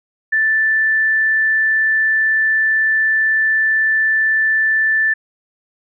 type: tone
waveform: sine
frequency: 1762 Hz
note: A6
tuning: 2 cents sharp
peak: -12 dBFS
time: 0.32-5.14 s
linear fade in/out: 10 ms
effects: none